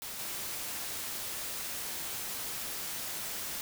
white noise with level steps, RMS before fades -41 / -38 dBFS, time 0.02-3.61 s, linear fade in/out 0 ms, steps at 0.19 s, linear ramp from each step 2 ms, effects none

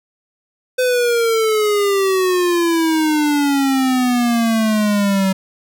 square exponential sweep, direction down, 510 to 189.2 Hz, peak -14 dBFS, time 0.78-5.33 s, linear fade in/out 10 ms, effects none

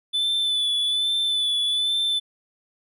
triangle tone with vibrato, 3491 Hz, A7, 14 cents flat, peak -19 dBFS, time 0.13-2.2 s, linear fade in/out 20 ms, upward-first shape sine, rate 1.2 Hz, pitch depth 31 cents each way, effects none

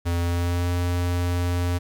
square tone with pitch glide, 86 to 88.11 Hz, F2 to F2, -26 to +16 cents, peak -22 dBFS, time 0.05-1.79 s, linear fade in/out 20 ms, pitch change +42 cents, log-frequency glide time 0.2-0.71 s, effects 10-bit

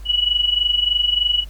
sine tone with amplitude modulation, 2936 Hz, F#7, 14 cents flat, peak -12 dBFS, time 0.05-1.45 s, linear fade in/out 50 ms, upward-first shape sine, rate 23.3 Hz, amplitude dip 75%, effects added 50 Hz sine -32 dBFS peak until 1.49 s + pink hiss -50 dBFS RMS until 1.49 s

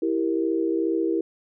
sine chord, E diminished, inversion none, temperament equal, 329.6 / 392 / 466.2 Hz, E4 / G4 / Bb4, 0 / 0 / 0 cents, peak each -23 / -27 / -28 dBFS, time 0.02-1.21 s, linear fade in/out 5 ms, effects none

